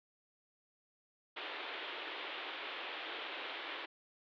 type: band-pass noise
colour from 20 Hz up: white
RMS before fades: -44 dBFS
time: 1.36-3.86 s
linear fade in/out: 10 ms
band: 300 to 3600 Hz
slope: 48 dB/octave
effects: none